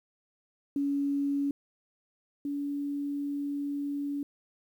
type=tone pair in turn; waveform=sine; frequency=281.9 / 285.2 Hz; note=C#4 / C#4; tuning=+29 / +49 cents; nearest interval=unison; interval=20 cents; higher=second; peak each=-26 / -30 dBFS; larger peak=first; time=0.76-1.51 / 2.45-4.23 s; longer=second; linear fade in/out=2 ms; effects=10-bit